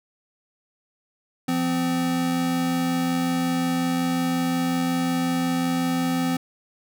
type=tone pair together; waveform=square; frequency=171.6 / 257.1 Hz; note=F3 / C4; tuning=-30 / -30 cents; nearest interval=perfect fifth; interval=700 cents; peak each=-28 / -23 dBFS; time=1.48-6.37 s; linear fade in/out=5 ms; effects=none